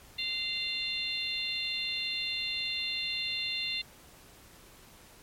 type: harmonic tone with a mistuned harmonic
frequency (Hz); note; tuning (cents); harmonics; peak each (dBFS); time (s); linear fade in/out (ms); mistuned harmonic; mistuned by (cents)
693; F5; -14; 3 / 4 / 5 / 6; -40 / -36 / -35 / -36; 0.18-3.82; 10; 5; +53
effects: pink hiss -55 dBFS RMS until 5.22 s + MP3 64 kbps